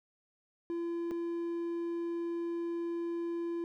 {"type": "tone with dropouts", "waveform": "triangle", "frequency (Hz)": 339.8, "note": "F4", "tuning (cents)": -47, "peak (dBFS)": -31, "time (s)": [0.7, 3.64], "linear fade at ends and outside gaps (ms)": 0, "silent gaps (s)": [1.11, 1.115], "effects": []}